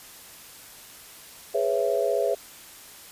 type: chord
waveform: sine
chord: C# minor seventh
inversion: second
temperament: just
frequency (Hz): 415.8 / 498.9 / 554.4 / 665.2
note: G#4 / B4 / C#5 / E5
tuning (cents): +2 / +17 / 0 / +16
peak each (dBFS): -27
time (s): 1.54-2.35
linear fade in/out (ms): 10
effects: white hiss -46 dBFS RMS until 3.11 s + resampled to 32000 Hz